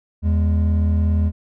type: tone pair together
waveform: triangle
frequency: 81.12 / 206 Hz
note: E2 / G#3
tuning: -27 / -14 cents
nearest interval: octave + major third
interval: 1613 cents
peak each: -13 / -22 dBFS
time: 0.22-1.32 s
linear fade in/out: 50 ms
effects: none